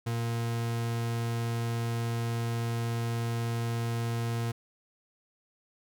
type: tone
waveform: 40% pulse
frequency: 116.5 Hz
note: A#2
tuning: 1 cent flat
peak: -28 dBFS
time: 0.06-4.52 s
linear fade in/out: 10 ms
effects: none